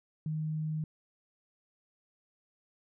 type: tone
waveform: sine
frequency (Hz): 155.56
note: D#3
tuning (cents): 0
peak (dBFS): -31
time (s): 0.26-0.84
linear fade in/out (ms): 2
effects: none